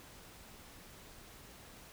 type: silence
effects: pink hiss -55 dBFS RMS until 1.92 s